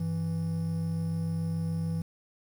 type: tone pair together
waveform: triangle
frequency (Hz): 98.11 / 165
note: G2 / E3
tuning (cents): +2 / +2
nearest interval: major sixth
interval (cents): 900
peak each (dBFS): -33 / -27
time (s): 0-2.02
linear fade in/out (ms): 5
effects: 9-bit